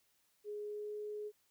sine tone with pitch glide, 417.1 to 420.2 Hz, G#4 to G#4, +7 to +20 cents, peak -40 dBFS, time 0.44-1.32 s, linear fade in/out 50 ms, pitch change +13 cents, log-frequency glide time 0.64-0.95 s, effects white hiss -75 dBFS RMS until 1.5 s

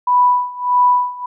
sine tone with tremolo, 987.8 Hz, B5, in tune, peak -8 dBFS, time 0.07-1.26 s, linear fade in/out 5 ms, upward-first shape sine, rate 1.6 Hz, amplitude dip 90%, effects none

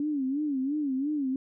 sine tone with vibrato, 281.2 Hz, C#4, 25 cents sharp, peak -26 dBFS, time 0-1.36 s, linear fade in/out 2 ms, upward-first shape sine, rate 2.9 Hz, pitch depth 140 cents each way, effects none

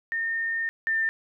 sine tone pair in turn, 1824 / 1795.8 Hz, A#6 / A6, -38 / +35 cents, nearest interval unison, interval 27 cents, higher first, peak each -25 / -22 dBFS, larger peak second, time 0.12-0.69 / 0.87-1.09 s, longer first, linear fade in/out 0 ms, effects none

